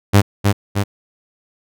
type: tone with echo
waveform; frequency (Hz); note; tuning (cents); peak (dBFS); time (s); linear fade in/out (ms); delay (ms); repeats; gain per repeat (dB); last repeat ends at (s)
sawtooth; 100.6; G2; +45; -3; 0.13-0.22; 20; 310; 2; -4; 0.84
effects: none